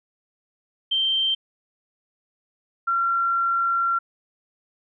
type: tone pair in turn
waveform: sine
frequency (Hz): 3136 / 1369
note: G7 / F6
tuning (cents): 0 / -35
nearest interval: octave + major second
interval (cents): 1435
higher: first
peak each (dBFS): -19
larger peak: neither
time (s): 0.91-1.35 / 2.87-3.99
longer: second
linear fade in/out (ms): 10
effects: none